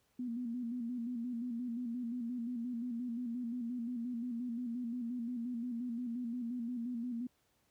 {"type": "tone with vibrato", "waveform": "sine", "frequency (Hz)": 240, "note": "B3", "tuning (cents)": -49, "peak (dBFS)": -36, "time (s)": [0.19, 7.27], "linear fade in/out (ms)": 5, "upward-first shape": "square", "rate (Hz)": 5.7, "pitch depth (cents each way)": 61, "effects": ["pink hiss -75 dBFS RMS until 7.7 s", "high-pass 60 Hz 12 dB/octave"]}